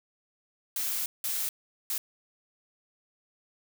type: noise bursts at uneven times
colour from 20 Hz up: blue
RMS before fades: -31 dBFS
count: 3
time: 0.76-1.06 / 1.24-1.49 / 1.9-1.98 s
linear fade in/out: 2 ms
effects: none